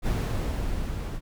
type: noise with level ramp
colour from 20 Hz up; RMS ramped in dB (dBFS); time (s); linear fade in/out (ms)
brown; -24 to -33; 0.02-1.21; 50
effects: none